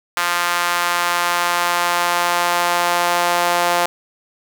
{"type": "tone with high-pass filter sweep", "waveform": "sawtooth", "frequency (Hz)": 174.61, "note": "F3", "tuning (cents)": 0, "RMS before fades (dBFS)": -18, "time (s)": [0.17, 3.86], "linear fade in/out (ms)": 0, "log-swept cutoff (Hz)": [1200, 710], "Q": 1.6, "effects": []}